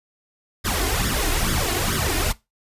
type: noise with flanger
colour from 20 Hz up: pink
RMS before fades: -22 dBFS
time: 0.64-2.33 s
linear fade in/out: 20 ms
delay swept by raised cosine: 0.57 to 2.87 ms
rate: 2.3 Hz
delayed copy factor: +0.75
effects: noise-tail reverb RT60 0.2 s tail -19 dB re dry + resampled to 32000 Hz